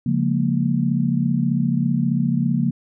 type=chord; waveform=sine; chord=Bb minor seventh; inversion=first; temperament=just; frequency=139.85 / 174.81 / 209.8 / 233.1 Hz; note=Db3 / F3 / Ab3 / Bb3; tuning=+16 / +2 / +18 / 0 cents; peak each=-22 / -22 / -27 / -21 dBFS; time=0.06-2.71 s; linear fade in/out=5 ms; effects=none